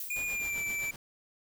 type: noise with exponential decay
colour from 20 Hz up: violet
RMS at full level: -36 dBFS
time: 0-0.56 s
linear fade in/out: 2 ms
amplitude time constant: 120 ms
type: tone with pitch glide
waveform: square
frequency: 2441 to 2331 Hz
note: D#7 to D7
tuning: -34 to -14 cents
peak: -32 dBFS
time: 0.1-0.91 s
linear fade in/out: 5 ms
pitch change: -80 cents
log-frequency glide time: 0.24-0.6 s
type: noise with tremolo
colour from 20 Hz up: pink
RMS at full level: -44 dBFS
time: 0.16-0.96 s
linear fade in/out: 2 ms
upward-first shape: triangle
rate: 7.7 Hz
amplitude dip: 75%
effects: none